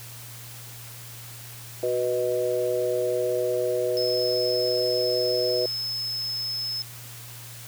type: chord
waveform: sine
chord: B major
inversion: second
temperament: equal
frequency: 370 / 493.9 / 622.3 Hz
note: F#4 / B4 / D#5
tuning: 0 / 0 / 0 cents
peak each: -28 / -25 / -28 dBFS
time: 1.83-5.66 s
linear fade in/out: 2 ms
type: tone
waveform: sine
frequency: 5200 Hz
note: E8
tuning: 24 cents flat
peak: -27 dBFS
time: 3.97-6.82 s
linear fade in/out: 0 ms
effects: added 118 Hz sine -43 dBFS peak until 7.67 s + white hiss -43 dBFS RMS until 7.67 s